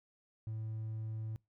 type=tone; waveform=triangle; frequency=110 Hz; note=A2; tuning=in tune; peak=-35 dBFS; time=0.47-1.36 s; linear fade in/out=0 ms; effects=noise-tail reverb RT60 0.2 s tail -24 dB re dry + tanh soft clip ceiling -31 dBFS